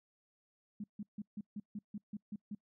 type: tone bursts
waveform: sine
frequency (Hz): 207.7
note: G#3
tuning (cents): 0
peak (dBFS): -39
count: 10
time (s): 0.8-2.55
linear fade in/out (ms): 5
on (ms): 40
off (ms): 150
effects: noise-tail reverb RT60 0.1 s tail -26 dB re dry